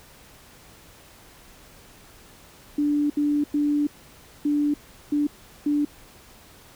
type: tone bursts at uneven times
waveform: sine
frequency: 293 Hz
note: D4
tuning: 4 cents flat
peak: -19 dBFS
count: 6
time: 2.78-3.1 / 3.17-3.44 / 3.54-3.87 / 4.45-4.74 / 5.12-5.27 / 5.66-5.85 s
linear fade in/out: 5 ms
effects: pink hiss -50 dBFS RMS until 6.75 s